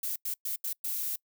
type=noise bursts at uneven times; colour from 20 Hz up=violet; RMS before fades=-33 dBFS; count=5; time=0.03-0.16 / 0.25-0.34 / 0.45-0.56 / 0.64-0.73 / 0.84-1.16 s; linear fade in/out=5 ms; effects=noise-tail reverb RT60 0.1 s tail -25 dB re dry